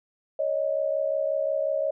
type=tone pair together; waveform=sine; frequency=556.7 / 622.3 Hz; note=C#5 / D#5; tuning=+7 / 0 cents; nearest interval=major second; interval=193 cents; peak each=-26 dBFS; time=0.39-1.91 s; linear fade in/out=5 ms; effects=none